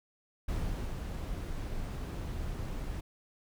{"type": "noise with ADSR envelope", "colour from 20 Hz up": "brown", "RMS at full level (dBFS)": -33, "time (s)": [0.48, 3.01], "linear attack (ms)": 8, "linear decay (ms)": 460, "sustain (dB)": -4, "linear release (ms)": 8, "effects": []}